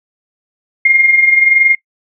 sine tone with amplitude modulation, 2126 Hz, C7, 27 cents sharp, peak -4 dBFS, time 0.85-1.75 s, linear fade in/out 5 ms, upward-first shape sine, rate 21.2 Hz, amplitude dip 55%, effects noise-tail reverb RT60 0.1 s tail -21 dB re dry

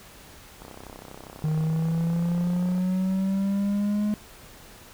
click train, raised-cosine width 1 ms, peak -27 dBFS, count 71, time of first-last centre 0.62-2.78 s, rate 32.4 Hz
triangle linear sweep, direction up, 154 to 210.9 Hz, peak -20 dBFS, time 1.44-4.14 s, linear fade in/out 0 ms
effects pink hiss -48 dBFS RMS until 4.93 s

